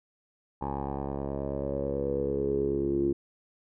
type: tone with low-pass filter sweep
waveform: 10% pulse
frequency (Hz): 69.3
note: C#2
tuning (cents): 0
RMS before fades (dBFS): -30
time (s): 0.61-3.13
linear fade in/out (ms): 10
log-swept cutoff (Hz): 850 to 340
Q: 8.1
effects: none